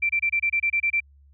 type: tone bursts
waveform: sine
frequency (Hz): 2349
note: D7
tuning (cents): 0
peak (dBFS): -19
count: 10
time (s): 0.02-1.004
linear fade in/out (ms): 10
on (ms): 75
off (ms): 26
effects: added 70 Hz sine -51 dBFS peak until 1.33 s